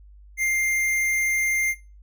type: tone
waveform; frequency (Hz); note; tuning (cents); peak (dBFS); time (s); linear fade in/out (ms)
square; 2104; C7; +9; -22; 0.37-1.75; 50
effects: noise-tail reverb RT60 0.3 s tail -17 dB re dry + added 50 Hz sine -45 dBFS peak until 2.02 s